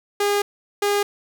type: tone pair in turn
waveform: sawtooth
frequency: 407.8 / 407.8 Hz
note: G#4 / G#4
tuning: -32 / -32 cents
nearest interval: unison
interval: 0 cents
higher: neither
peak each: -14 / -14 dBFS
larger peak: neither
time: 0.2-0.42 / 0.82-1.03 s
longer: first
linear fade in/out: 5 ms
effects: none